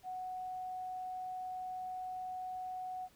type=tone; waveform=sine; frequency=740 Hz; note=F#5; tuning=in tune; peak=-39 dBFS; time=0.03-3.09 s; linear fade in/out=50 ms; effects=pink hiss -66 dBFS RMS until 3.15 s